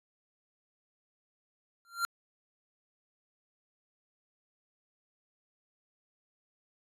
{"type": "tone with exponential growth", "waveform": "square", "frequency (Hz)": 1381, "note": "F6", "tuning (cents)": -20, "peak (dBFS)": -26, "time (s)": [1.85, 2.05], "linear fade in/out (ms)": 0, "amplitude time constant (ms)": 42, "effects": ["resampled to 32000 Hz"]}